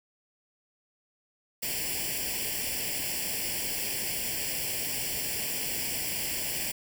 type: noise with comb filter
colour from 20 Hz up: white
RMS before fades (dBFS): -32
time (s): 1.62-6.72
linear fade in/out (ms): 10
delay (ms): 0.39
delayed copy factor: +0.9
effects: none